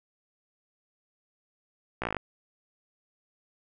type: slowing click train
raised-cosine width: 0.5 ms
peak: -15 dBFS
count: 9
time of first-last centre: 2.02-2.167 s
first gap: 16 ms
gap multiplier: 1.04
effects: none